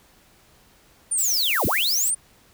sine linear two-way sweep, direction down then up, 9397 to 30.83 to 9397 Hz, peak -20 dBFS, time 1.11-2.15 s, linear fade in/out 10 ms, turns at 1.66 s
violet noise, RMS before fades -27 dBFS, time 1.17-2.11 s, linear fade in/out 20 ms
effects pink hiss -56 dBFS RMS until 2.53 s

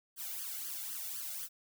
blue noise with flanger, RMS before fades -41 dBFS, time 0.16-1.49 s, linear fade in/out 50 ms, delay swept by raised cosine 0.63 to 1.44 ms, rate 3.9 Hz, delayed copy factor +0.95, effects none

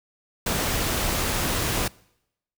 pink noise, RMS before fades -25 dBFS, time 0.46-1.88 s, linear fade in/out 5 ms, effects noise-tail reverb RT60 0.8 s tail -24 dB re dry

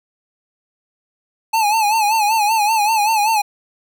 square tone with vibrato, 861 Hz, A5, 38 cents flat, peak -14 dBFS, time 1.53-3.42 s, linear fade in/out 10 ms, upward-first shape sine, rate 5.2 Hz, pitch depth 90 cents each way, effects none

